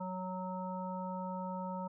harmonic tone, 185 Hz, F#3, in tune, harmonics 1 / 3 / 5 / 7, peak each -40 / -44 / -41 / -50 dBFS, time 0-1.88 s, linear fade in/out 10 ms, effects none

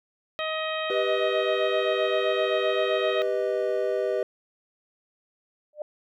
harmonic tone, 630 Hz, D#5, 21 cents sharp, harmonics 1 / 2 / 3 / 4 / 5 / 6, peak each -30 / -33 / -35 / -36 / -37 / -38 dBFS, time 0.39-3.22 s, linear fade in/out 0 ms
triangle chord, G augmented, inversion none, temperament equal, 392 / 493.9 / 622.3 Hz, G4 / B4 / D#5, 0 / 0 / 0 cents, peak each -26 dBFS, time 0.9-4.23 s, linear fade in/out 2 ms
sine tone with exponential growth, 600 Hz, D5, 37 cents sharp, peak -25 dBFS, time 5.73-5.82 s, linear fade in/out 2 ms, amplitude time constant 19 ms
effects none

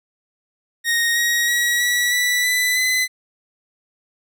sawtooth tone with pitch steps, 1864.7 / 1889.6 / 1914.9 / 1940.5 / 1966.5 / 1992.8 / 2019 Hz, A#6 / A#6 / A#6 / B6 / B6 / B6 / B6, 0 / +23 / +46 / -31 / -8 / +15 / +38 cents, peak -13 dBFS, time 0.84-3.08 s, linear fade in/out 50 ms, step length 320 ms, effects none

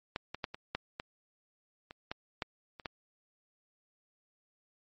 clicks, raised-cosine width 0.3 ms, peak -18 / -22 / -17 / -25 / -16 / -21 / -29 / -20 / -18 / -30 / -20 dBFS, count 11, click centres 0.161 / 0.346 / 0.442 / 0.545 / 0.75 / 0.999 / 1.909 / 2.115 / 2.422 / 2.798 / 2.858 s, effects MP3 32 kbps

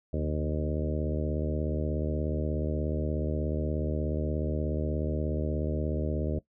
harmonic tone with a mistuned harmonic, 76.7 Hz, D#2, 24 cents flat, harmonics 1 / 2 / 3 / 4 / 5 / 6 / 7 / 8, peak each -31 / -34 / -36 / -37 / -38 / -39 / -39 / -40 dBFS, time 0.13-6.39 s, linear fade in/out 5 ms, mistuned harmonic 2, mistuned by -54 cents, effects noise-tail reverb RT60 0.1 s tail -18 dB re dry

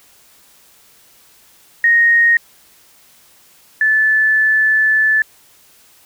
sine tone pair in turn, 1864.7 / 1744 Hz, A#6 / A6, 0 / -16 cents, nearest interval minor second, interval 116 cents, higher first, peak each -8 / -10 dBFS, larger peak first, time 1.84-2.37 / 3.81-5.22 s, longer second, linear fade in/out 2 ms, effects white hiss -49 dBFS RMS until 6.05 s

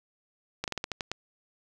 slowing click train, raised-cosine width 0.2 ms, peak -14 dBFS, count 8, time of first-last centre 0.64-1.116 s, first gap 38 ms, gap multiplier 1.19, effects none

